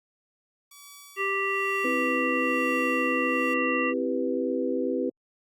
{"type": "tone with tremolo", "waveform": "5% pulse", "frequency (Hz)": 1143, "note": "D6", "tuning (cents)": -47, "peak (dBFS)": -33, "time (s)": [0.71, 3.54], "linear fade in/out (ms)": 5, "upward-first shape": "sine", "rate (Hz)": 1.1, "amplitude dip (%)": 70}
{"type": "harmonic tone", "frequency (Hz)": 392, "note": "G4", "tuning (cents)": 0, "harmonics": [1, 3, 5, 7], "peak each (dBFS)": [-30, -30, -30, -30], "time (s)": [1.16, 3.94], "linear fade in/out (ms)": 50}
{"type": "chord", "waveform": "sine", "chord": "C major seventh", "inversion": "none", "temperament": "equal", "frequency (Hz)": [261.6, 329.6, 392, 493.9], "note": ["C4", "E4", "G4", "B4"], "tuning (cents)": [0, 0, 0, 0], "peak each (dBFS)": [-29, -32, -31, -29], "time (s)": [1.84, 5.1], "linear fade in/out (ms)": 10}
{"effects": ["Opus 48 kbps"]}